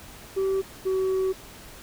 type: tone pair in turn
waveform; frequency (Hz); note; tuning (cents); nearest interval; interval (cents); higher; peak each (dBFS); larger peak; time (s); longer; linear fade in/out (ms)
sine; 385.5 / 378.4; G4 / F#4; -29 / +39; unison; 32; first; -19; neither; 0.36-0.62 / 0.85-1.33; second; 20
effects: tanh soft clip ceiling -21 dBFS + pink hiss -45 dBFS RMS until 1.82 s